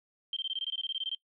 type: tone bursts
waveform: sine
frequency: 3146 Hz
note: G7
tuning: 6 cents sharp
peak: -30 dBFS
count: 15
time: 0.33-1.149 s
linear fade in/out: 2 ms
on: 35 ms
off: 21 ms
effects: noise-tail reverb RT60 0.1 s tail -21 dB re dry